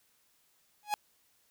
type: tone with exponential growth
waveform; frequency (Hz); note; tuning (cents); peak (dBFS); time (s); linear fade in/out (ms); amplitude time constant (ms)
45% pulse; 835; G#5; +9; -25; 0.83-0.94; 0; 23
effects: white hiss -70 dBFS RMS until 1.5 s